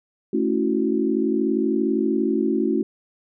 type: chord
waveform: sine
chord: F# minor seventh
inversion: first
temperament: equal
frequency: 220 / 277.2 / 329.6 / 370 Hz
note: A3 / C#4 / E4 / F#4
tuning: 0 / 0 / 0 / 0 cents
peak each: -24 dBFS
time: 0.33-2.83 s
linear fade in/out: 5 ms
effects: none